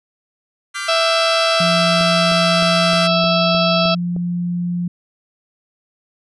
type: chord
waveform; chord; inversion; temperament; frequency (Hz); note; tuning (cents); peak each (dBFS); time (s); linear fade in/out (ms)
sawtooth; G dominant seventh; second; equal with one note detuned; 1174.7 / 1396.9 / 1568 / 2022; D6 / F6 / G6 / B6; 0 / 0 / 0 / +40; -25; 0.74-3.08; 20
type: harmonic tone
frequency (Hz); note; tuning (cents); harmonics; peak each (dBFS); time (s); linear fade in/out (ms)
659.3; E5; 0; 1 / 2 / 4 / 5 / 6 / 7 / 8; -17 / -20 / -23 / -24 / -25 / -25 / -26; 0.88-3.95; 10
type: tone with pitch glide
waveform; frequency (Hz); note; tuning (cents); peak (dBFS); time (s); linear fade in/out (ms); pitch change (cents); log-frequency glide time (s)
sine; 173.8 to 175.41; F3 to F3; -8 to +8; -18; 1.6-4.88; 5; +16; 2.01-4.71
type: click train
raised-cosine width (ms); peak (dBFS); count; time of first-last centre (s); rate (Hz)
2; -19; 8; 2.01-4.164; 3.25
effects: resampled to 24000 Hz